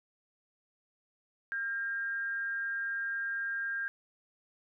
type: tone with amplitude modulation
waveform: sine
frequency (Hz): 1606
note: G6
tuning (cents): +41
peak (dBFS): -30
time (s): 1.52-3.88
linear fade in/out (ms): 0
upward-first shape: sine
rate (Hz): 230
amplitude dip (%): 40
effects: none